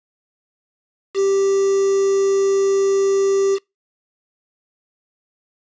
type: tone with quantisation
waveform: triangle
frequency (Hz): 392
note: G4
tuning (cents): 0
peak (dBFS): -12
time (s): 1.14-3.59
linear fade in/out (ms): 50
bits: 5
effects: noise-tail reverb RT60 0.2 s tail -25 dB re dry + resampled to 16000 Hz